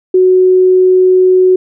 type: tone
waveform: sine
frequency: 370 Hz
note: F#4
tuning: in tune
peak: -4 dBFS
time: 0.14-1.56 s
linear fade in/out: 5 ms
effects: none